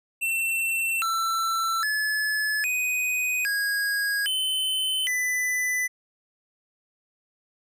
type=tone with pitch steps; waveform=square; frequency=2695 / 1338 / 1717 / 2497 / 1644 / 3051 / 1997 Hz; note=E7 / E6 / A6 / D#7 / G#6 / G7 / B6; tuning=+38 / +25 / -43 / +6 / -18 / -48 / +19 cents; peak=-24 dBFS; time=0.21-5.88 s; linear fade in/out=20 ms; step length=810 ms; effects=none